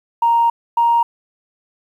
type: tone pair in turn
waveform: sine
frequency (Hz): 932.3 / 936.2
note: A#5 / A#5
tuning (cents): 0 / +7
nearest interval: unison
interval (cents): 7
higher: second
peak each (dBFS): -10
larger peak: neither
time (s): 0.22-0.5 / 0.77-1.03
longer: first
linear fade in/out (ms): 5
effects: tanh soft clip ceiling -6 dBFS + 8-bit